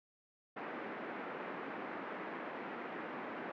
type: band-pass noise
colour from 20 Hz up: pink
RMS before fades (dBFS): -44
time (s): 0.56-3.52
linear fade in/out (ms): 10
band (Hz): 230 to 2100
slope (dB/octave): 24
effects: none